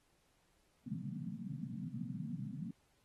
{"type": "band-pass noise", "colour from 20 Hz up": "pink", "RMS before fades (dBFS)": -43, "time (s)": [0.86, 2.71], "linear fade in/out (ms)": 5, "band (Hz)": [120, 260], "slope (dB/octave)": 96, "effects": ["pink hiss -75 dBFS RMS until 3.04 s", "AAC 32 kbps"]}